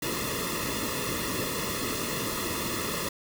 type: noise with comb filter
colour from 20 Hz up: pink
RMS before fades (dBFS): -31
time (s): 0.02-3.09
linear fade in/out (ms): 5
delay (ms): 1.3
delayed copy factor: -0.95
effects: none